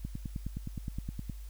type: click train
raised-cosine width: 5 ms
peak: -24 dBFS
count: 13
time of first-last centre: 0.05-1.297 s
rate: 9.62 Hz
effects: added 50 Hz sine -41 dBFS peak until 1.49 s + white hiss -60 dBFS RMS until 1.49 s